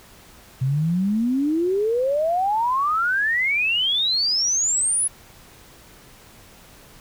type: exponential sweep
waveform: sine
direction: up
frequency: 126.4 to 10548 Hz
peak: -18 dBFS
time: 0.61-5.08 s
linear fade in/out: 10 ms
effects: pink hiss -48 dBFS RMS until 7 s